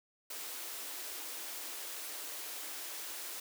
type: high-pass noise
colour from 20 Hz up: white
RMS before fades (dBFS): -43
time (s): 0.3-3.4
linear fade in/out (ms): 5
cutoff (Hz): 270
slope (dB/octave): 96
effects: none